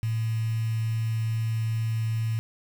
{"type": "tone with quantisation", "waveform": "sine", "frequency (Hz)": 112.2, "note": "A2", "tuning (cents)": 34, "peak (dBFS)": -24, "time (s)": [0.03, 2.39], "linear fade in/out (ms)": 0, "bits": 7, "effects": []}